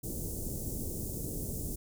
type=band-stop noise; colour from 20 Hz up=pink; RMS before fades=-37 dBFS; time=0.03-1.76 s; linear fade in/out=10 ms; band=460 to 7400 Hz; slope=24 dB/octave; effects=none